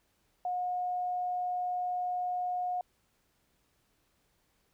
sine tone, 722 Hz, F#5, 43 cents flat, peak -30 dBFS, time 0.45-2.81 s, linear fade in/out 2 ms, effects pink hiss -73 dBFS RMS until 4.73 s

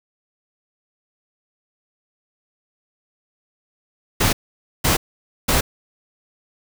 pink noise bursts, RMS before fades -17 dBFS, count 3, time 4.2-5.61 s, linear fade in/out 10 ms, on 130 ms, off 510 ms, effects none

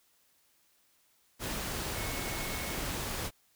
sine tone in noise, 2195 Hz, C#7, 18 cents flat, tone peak -44 dBFS, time 1.93-2.79 s, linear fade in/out 50 ms, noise pink, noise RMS -36 dBFS, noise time 1.39-3.31 s, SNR -11 dB, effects white hiss -69 dBFS RMS until 3.55 s

